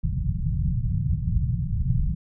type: low-pass noise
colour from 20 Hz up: white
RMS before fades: -24 dBFS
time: 0.03-2.15 s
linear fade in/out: 10 ms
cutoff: 160 Hz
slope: 48 dB/octave
effects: none